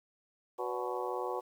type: harmonic tone with a mistuned harmonic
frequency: 123.5 Hz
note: B2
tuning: in tune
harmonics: 3 / 4 / 5 / 6 / 7 / 8 / 9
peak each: -39 / -38 / -44 / -42 / -41 / -43 / -43 dBFS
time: 0.58-1.41 s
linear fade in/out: 20 ms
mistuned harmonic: 5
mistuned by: -110 cents
effects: 10-bit